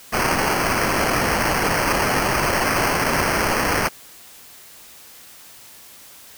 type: noise with sample-and-hold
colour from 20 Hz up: violet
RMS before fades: -20 dBFS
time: 0.12-3.89 s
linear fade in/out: 20 ms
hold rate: 3675 Hz
effects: white hiss -44 dBFS RMS until 6.37 s